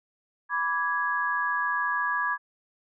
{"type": "chord", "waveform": "sine", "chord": "G# diminished", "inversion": "first", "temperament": "equal with one note detuned", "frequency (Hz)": [987.8, 1161.8, 1661.2], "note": ["B5", "D6", "G#6"], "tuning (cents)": [0, -19, 0], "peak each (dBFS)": [-30, -30, -27], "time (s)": [0.49, 2.38], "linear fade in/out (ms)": 50, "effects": []}